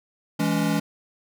square chord, C# minor, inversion first, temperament equal with one note detuned, 164.81 / 207.7 / 281.9 Hz, E3 / G#3 / C#4, 0 / 0 / +29 cents, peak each -26 dBFS, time 0.39-0.8 s, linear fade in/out 10 ms, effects none

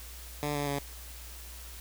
10% pulse tone with pitch steps, 147.1 / 144.32 / 141.6 Hz, D3 / D3 / C#3, +3 / -30 / +37 cents, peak -22 dBFS, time 0.43-0.79 s, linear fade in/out 0 ms, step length 120 ms, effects added 60 Hz sine -45 dBFS peak until 1.8 s + white hiss -48 dBFS RMS until 1.8 s

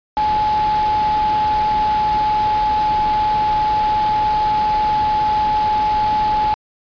sine tone in noise, 852 Hz, G#5, 44 cents sharp, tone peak -14 dBFS, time 0.17-6.54 s, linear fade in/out 0 ms, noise pink, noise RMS -28 dBFS, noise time 0.17-6.54 s, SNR +11 dB, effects resampled to 11025 Hz

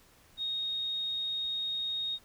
sine tone, 3729 Hz, A#7, in tune, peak -31 dBFS, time 0.37-2.19 s, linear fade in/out 50 ms, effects pink hiss -61 dBFS RMS until 2.24 s

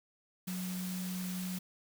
sine tone in noise, 183.3 Hz, F#3, 16 cents flat, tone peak -36 dBFS, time 0.47-1.59 s, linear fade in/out 10 ms, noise white, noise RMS -45 dBFS, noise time 0.47-1.59 s, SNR +6 dB, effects none

